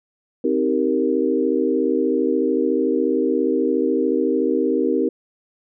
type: chord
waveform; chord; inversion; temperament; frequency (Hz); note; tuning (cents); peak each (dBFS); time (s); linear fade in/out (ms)
sine; C minor seventh; none; equal with one note detuned; 261.6 / 315.1 / 392 / 466.2; C4 / Eb4 / G4 / Bb4; 0 / +22 / 0 / 0; -22; 0.44-5.09; 5
effects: none